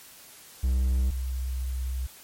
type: tone pair in turn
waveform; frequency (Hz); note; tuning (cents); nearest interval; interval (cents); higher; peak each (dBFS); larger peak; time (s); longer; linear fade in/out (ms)
triangle / sine; 64 / 64; C2 / C2; -38 / -38; unison; 0; neither; -19 / -27; first; 0.63-1.11 / 1.11-2.07; second; 10
effects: white hiss -49 dBFS RMS until 2.23 s + MP3 64 kbps